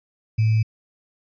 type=tone with sample-and-hold; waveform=sine; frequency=110.1 Hz; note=A2; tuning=2 cents sharp; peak=-15 dBFS; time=0.38-0.63 s; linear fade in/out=10 ms; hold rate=2450 Hz; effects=resampled to 11025 Hz